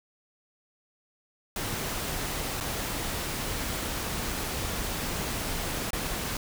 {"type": "noise with dropouts", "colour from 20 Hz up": "pink", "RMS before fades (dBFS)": -32, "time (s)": [1.56, 6.37], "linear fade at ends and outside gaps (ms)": 2, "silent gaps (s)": [[2.603, 2.608], [5.906, 5.931]], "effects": []}